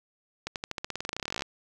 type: accelerating click train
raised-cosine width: 0.2 ms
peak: -15 dBFS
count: 25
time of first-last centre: 0.47-1.421 s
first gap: 88 ms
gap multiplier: 0.92
effects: none